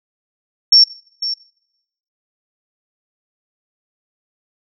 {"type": "tone with echo", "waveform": "sine", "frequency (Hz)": 5460, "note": "F8", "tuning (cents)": -40, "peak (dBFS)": -5, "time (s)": [0.72, 0.84], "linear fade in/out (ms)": 5, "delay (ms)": 500, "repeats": 1, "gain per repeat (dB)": -13, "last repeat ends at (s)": 1.34, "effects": ["noise-tail reverb RT60 0.8 s tail -21 dB re dry"]}